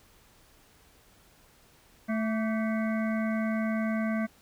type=harmonic tone with a mistuned harmonic; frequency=220 Hz; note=A3; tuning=in tune; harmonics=1 / 3 / 5 / 7 / 9 / 10; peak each=-27 / -35 / -41 / -40 / -42 / -45 dBFS; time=2.08-4.27 s; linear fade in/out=20 ms; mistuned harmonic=5; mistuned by=+76 cents; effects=pink hiss -60 dBFS RMS until 4.41 s